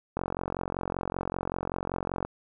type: click train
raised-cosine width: 1 ms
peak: -16 dBFS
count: 95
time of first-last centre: 0.17-2.25 s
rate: 45.2 Hz
effects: none